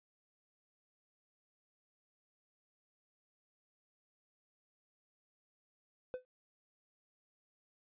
triangle tone with exponential decay, 506 Hz, B4, 42 cents sharp, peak -32 dBFS, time 6.14-6.25 s, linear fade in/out 0 ms, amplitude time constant 22 ms, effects noise-tail reverb RT60 0.1 s tail -26 dB re dry + resampled to 8000 Hz

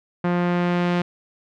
sawtooth tone with low-pass filter sweep, 175.9 Hz, F3, 13 cents sharp, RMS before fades -21 dBFS, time 0.24-1.02 s, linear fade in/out 5 ms, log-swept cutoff 1700 to 3100 Hz, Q 0.96, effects none

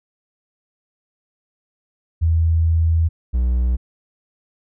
sine / triangle tone pair in turn, 82 / 61.6 Hz, E2 / B1, -9 / -4 cents, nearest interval perfect fourth, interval 495 cents, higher first, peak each -13 dBFS, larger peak neither, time 2.21-3.09 / 3.33-3.77 s, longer first, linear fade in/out 20 ms, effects none

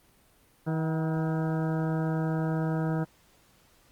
harmonic tone with a mistuned harmonic, 160 Hz, D#3, 49 cents sharp, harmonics 1 / 2 / 3 / 4 / 5 / 6 / 8 / 9 / 10, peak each -27 / -33 / -37 / -39 / -41 / -43 / -45 / -46 / -47 dBFS, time 0.66-3.05 s, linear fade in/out 20 ms, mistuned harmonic 5, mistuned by -68 cents, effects pink hiss -62 dBFS RMS until 3.91 s + Opus 32 kbps

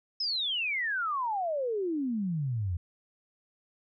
sine exponential sweep, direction down, 5280 to 82.4 Hz, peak -28 dBFS, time 0.2-2.77 s, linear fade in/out 5 ms, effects none

